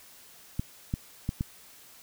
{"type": "clicks", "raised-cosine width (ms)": 5, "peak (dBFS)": -16, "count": 4, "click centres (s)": [0.595, 0.939, 1.291, 1.409], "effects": ["white hiss -53 dBFS RMS until 2.02 s"]}